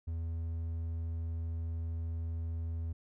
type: tone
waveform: triangle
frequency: 82.41 Hz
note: E2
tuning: in tune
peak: -32 dBFS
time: 0.07-2.93 s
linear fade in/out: 10 ms
effects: none

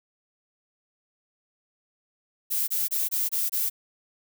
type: noise bursts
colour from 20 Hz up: violet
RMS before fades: -26 dBFS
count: 6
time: 2.5-3.7 s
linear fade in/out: 20 ms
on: 180 ms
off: 24 ms
effects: none

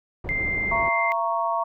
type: low-pass noise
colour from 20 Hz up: pink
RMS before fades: -33 dBFS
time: 0.24-0.89 s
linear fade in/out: 5 ms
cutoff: 680 Hz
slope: 12 dB/octave
type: tone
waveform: sine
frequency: 2093 Hz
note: C7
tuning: in tune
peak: -23 dBFS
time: 0.29-1.12 s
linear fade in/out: 0 ms
type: chord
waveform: sine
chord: A# diminished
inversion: second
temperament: equal with one note detuned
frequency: 676.6 / 932.3 / 1108.7 Hz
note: E5 / A#5 / C#6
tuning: +45 / 0 / 0 cents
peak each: -26 dBFS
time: 0.71-1.64 s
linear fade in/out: 10 ms
effects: none

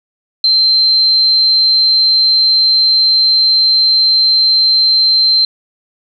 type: tone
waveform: sine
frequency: 4122 Hz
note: C8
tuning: 27 cents flat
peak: -7 dBFS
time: 0.44-5.45 s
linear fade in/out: 2 ms
effects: 8-bit

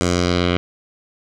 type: tone with low-pass filter sweep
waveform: 10% pulse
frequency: 88.4 Hz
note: F2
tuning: 22 cents sharp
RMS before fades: -18 dBFS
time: 0.01-0.57 s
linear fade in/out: 0 ms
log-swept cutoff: 7800 to 3000 Hz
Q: 2.1
effects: none

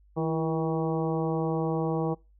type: harmonic tone with a mistuned harmonic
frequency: 160 Hz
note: D#3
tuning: 49 cents sharp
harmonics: 1 / 2 / 3 / 4 / 5 / 6 / 7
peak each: -29 / -31 / -31 / -38 / -36 / -40 / -41 dBFS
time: 0.16-2.15 s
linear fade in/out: 20 ms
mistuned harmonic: 2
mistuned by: +55 cents
effects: noise-tail reverb RT60 0.3 s tail -26 dB re dry + added 50 Hz sine -56 dBFS peak until 2.39 s

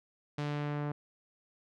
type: tone with low-pass filter sweep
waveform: sawtooth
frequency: 146.83 Hz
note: D3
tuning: in tune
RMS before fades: -35 dBFS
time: 0.38-0.92 s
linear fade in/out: 5 ms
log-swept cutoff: 4800 to 1300 Hz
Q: 0.86
effects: none

